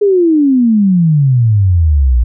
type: exponential sweep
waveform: sine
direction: down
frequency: 420 to 56.6 Hz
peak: -6 dBFS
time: 0.01-2.24 s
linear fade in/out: 10 ms
effects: none